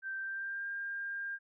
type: tone with pitch glide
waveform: sine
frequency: 1563 to 1602.3 Hz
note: G6 to G6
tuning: -6 to +37 cents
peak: -36 dBFS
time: 0.02-1.39 s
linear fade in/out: 50 ms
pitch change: +43 cents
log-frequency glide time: 0.18-0.67 s
effects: none